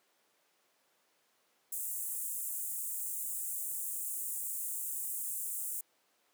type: high-pass noise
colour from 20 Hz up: pink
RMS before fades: -38 dBFS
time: 1.72-5.81 s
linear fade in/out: 5 ms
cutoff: 7700 Hz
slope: 48 dB/octave
effects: pink hiss -72 dBFS RMS until 6.33 s + high-pass 400 Hz 12 dB/octave